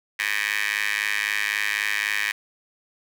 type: tone with high-pass filter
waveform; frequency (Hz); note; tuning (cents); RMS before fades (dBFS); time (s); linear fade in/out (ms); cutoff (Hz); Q
15% pulse; 103.83; G#2; 0; -25; 0.19-2.32; 5; 2000; 6.3
effects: none